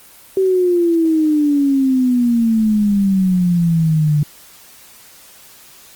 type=exponential sweep; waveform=sine; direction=down; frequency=385.8 to 146.3 Hz; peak=-11 dBFS; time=0.37-4.23 s; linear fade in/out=2 ms; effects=white hiss -43 dBFS RMS until 5.95 s + Opus 24 kbps